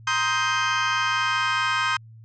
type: chord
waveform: 30% pulse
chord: C minor seventh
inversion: third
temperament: just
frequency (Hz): 941.9 / 1046.5 / 1255.8 / 1569.8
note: Bb5 / C6 / Eb6 / G6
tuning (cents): +18 / 0 / +16 / +2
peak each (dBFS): -28 / -25 / -23 / -22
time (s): 0.07-1.97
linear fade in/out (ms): 5
effects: added 112 Hz sine -43 dBFS peak until 2.24 s + resampled to 16000 Hz